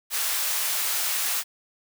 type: high-pass noise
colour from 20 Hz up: white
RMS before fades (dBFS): -26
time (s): 0.1-1.44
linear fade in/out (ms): 50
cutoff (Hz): 770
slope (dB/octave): 12
effects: none